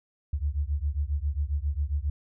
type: beating tone pair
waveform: sine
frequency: 69.3 / 76.7 Hz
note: C#2 / D#2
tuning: 0 / -24 cents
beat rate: 7.4 Hz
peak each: -28 / -29 dBFS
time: 0.33-2.1 s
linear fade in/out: 5 ms
effects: none